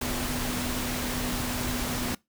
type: tone in noise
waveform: sine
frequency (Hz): 247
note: B3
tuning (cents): 0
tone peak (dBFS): -33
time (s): 0.01-2.15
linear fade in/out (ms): 5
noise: pink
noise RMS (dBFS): -31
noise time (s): 0.01-2.15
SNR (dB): -5
effects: noise-tail reverb RT60 0.2 s tail -23 dB re dry